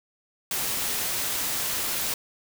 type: noise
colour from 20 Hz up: white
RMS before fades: -28 dBFS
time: 0.51-2.14 s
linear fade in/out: 2 ms
effects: none

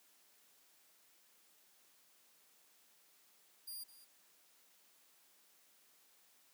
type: tone with echo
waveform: 5% pulse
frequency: 4796 Hz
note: D8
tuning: 36 cents sharp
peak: -38 dBFS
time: 3.67-3.84 s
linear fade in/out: 10 ms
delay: 210 ms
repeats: 1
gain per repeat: -15 dB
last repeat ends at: 4.05 s
effects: white hiss -69 dBFS RMS until 6.53 s + high-pass 200 Hz 12 dB/octave

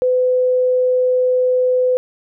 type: tone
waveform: sine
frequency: 505 Hz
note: B4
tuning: 39 cents sharp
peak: -12 dBFS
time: 0.02-1.97 s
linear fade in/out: 0 ms
effects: none

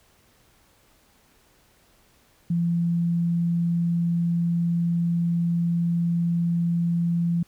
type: tone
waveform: sine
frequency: 170.4 Hz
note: F3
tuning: 42 cents flat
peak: -20 dBFS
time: 2.5-7.43 s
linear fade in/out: 5 ms
effects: pink hiss -60 dBFS RMS until 7.47 s

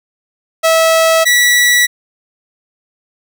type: tone pair in turn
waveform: sawtooth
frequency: 650 / 1947.8 Hz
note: E5 / B6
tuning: -24 / -24 cents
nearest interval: octave + perfect fifth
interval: 1900 cents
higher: second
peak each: -4 dBFS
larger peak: neither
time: 0.63-1.25 / 1.25-1.87 s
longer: neither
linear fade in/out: 20 ms
effects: none

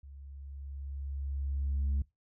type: tone with level ramp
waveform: sine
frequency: 69.3 Hz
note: C#2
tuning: in tune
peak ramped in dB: -47 to -24 dBFS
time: 0.03-2.02 s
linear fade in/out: 5 ms
effects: noise-tail reverb RT60 0.2 s tail -23 dB re dry + tanh soft clip ceiling -26 dBFS

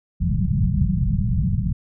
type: low-pass noise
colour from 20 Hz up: white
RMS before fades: -20 dBFS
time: 0.2-1.73 s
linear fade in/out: 10 ms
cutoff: 200 Hz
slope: 96 dB/octave
effects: none

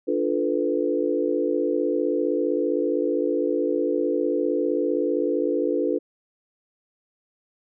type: chord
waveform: sine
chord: B half-diminished seventh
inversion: first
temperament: equal with one note detuned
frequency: 293.7 / 349.2 / 440 / 499.6 Hz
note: D4 / F4 / A4 / B4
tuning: 0 / 0 / 0 / +20 cents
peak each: -26 dBFS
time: 0.07-5.99 s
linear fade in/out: 20 ms
effects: none

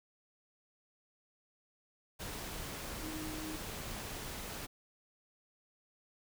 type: tone in noise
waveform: sine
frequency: 311.6 Hz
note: D#4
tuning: 3 cents sharp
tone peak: -42 dBFS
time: 3.02-3.57 s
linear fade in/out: 20 ms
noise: pink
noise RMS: -43 dBFS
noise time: 2.19-4.67 s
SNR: -2 dB
effects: none

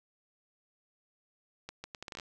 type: accelerating click train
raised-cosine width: 0.2 ms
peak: -24 dBFS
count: 10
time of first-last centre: 1.69-2.198 s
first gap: 150 ms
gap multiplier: 0.72
effects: none

